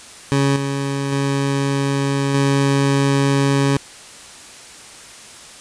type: tone with level steps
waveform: 20% pulse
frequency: 138.8 Hz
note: C#3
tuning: 3 cents sharp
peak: -9 / -15 / -12 / -9 dBFS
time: 0.32-3.77 s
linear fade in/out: 0 ms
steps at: 0.56 / 1.12 / 2.34 s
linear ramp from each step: 2 ms
effects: white hiss -39 dBFS RMS until 5.6 s + resampled to 22050 Hz